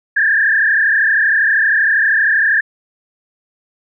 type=tone with frequency modulation; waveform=sine; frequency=1700 Hz; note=G#6; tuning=40 cents sharp; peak=-10 dBFS; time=0.16-2.61 s; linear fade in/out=10 ms; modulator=32.7 Hz; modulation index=3; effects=none